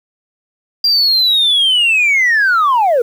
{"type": "linear sweep", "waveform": "sine", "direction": "down", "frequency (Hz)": [4800, 447.6], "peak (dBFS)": -7, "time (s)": [0.84, 3.02], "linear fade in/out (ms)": 5, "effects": ["tanh soft clip ceiling -7 dBFS", "7-bit"]}